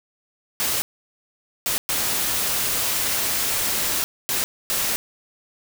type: noise bursts at uneven times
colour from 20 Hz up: white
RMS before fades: -23 dBFS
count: 5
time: 0.6-0.82 / 1.66-1.78 / 1.89-4.04 / 4.29-4.44 / 4.7-4.96 s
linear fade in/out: 0 ms
effects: none